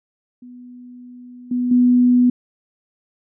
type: tone with level steps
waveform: sine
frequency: 246.9 Hz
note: B3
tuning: in tune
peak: -36 / -17 / -10 dBFS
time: 0.42-2.3 s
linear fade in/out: 5 ms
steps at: 1.51 / 1.71 s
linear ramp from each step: 5 ms
effects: none